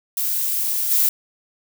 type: noise with level steps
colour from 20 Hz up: violet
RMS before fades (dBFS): -22 / -17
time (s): 0.17-1.09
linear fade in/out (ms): 2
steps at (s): 0.9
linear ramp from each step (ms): 20
effects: none